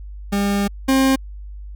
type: tone pair in turn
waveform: 40% pulse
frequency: 200.9 / 266.5 Hz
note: G3 / C4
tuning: +43 / +32 cents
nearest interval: perfect fourth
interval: 489 cents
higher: second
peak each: -16 / -12 dBFS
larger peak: second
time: 0.32-0.68 / 0.88-1.16 s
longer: first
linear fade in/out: 10 ms
effects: added 50 Hz sine -31 dBFS peak until 1.75 s